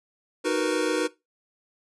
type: chord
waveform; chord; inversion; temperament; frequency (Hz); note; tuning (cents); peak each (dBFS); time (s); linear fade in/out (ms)
square; B major seventh; first; equal; 311.1 / 370 / 466.2 / 493.9; D#4 / F#4 / A#4 / B4; 0 / 0 / 0 / 0; -29; 0.44-1.08; 20
effects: noise-tail reverb RT60 0.2 s tail -18 dB re dry + resampled to 24000 Hz